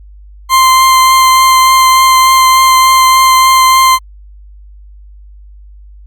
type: tone with vibrato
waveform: 40% pulse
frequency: 1045 Hz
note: C6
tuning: 2 cents flat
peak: -3 dBFS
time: 0.49-3.99 s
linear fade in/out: 50 ms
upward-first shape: triangle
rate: 3.4 Hz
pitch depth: 11 cents each way
effects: added 50 Hz sine -32 dBFS peak until 6.06 s + Opus 48 kbps